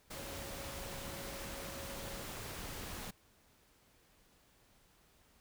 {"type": "tone in noise", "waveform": "sine", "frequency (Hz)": 551, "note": "C#5", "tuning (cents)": -11, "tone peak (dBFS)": -51, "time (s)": [0.15, 2.24], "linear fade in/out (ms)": 10, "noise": "pink", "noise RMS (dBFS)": -45, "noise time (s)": [0.1, 3.11], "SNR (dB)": -9, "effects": ["pink hiss -68 dBFS RMS until 5.4 s"]}